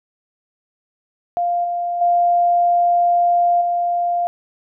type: tone with level steps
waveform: sine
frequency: 698.5 Hz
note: F5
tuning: in tune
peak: -16 / -19 / -12 / -16 dBFS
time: 1.37-4.27 s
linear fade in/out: 0 ms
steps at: 1.64 / 2.01 / 3.61 s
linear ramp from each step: 5 ms
effects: none